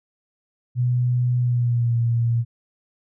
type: tone with pitch glide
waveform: sine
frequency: 123.47 to 117.22 Hz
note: B2 to A#2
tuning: 0 to +10 cents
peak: -17 dBFS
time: 0.75-2.45 s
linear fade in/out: 50 ms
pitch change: -90 cents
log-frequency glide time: 1.38-1.97 s
effects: none